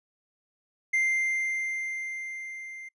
triangle tone with level ramp, 2093 Hz, C7, in tune, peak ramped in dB -20 to -38 dBFS, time 0.93-2.89 s, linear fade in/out 10 ms, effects noise-tail reverb RT60 0.1 s tail -26 dB re dry + resampled to 24000 Hz

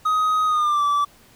triangle tone with pitch glide, 1256 to 1158.4 Hz, D#6 to D6, +16 to -24 cents, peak -15 dBFS, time 0.05-1.05 s, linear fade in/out 10 ms, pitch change -140 cents, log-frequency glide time 0.46-0.84 s, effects pink hiss -52 dBFS RMS until 1.35 s

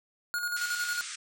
square tone with tremolo, 1436 Hz, F6, 48 cents sharp, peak -29 dBFS, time 0.34-1.01 s, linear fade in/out 0 ms, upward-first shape square, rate 11 Hz, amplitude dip 45%
white band-pass noise, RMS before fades -40 dBFS, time 0.56-1.16 s, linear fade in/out 10 ms, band 1200 to 9000 Hz, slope 96 dB/octave
effects none

